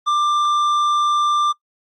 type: tone with tanh clipping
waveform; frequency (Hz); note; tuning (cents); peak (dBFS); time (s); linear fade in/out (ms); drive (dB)
sine; 1186; D6; +17; -16; 0.06-1.53; 20; 9
effects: noise-tail reverb RT60 0.1 s tail -23 dB re dry + Opus 32 kbps